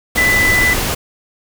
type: tone in noise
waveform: sine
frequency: 1996 Hz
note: B6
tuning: 18 cents sharp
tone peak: -11 dBFS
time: 0.17-0.74 s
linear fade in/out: 10 ms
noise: pink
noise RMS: -18 dBFS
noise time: 0.15-0.95 s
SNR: +4 dB
effects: none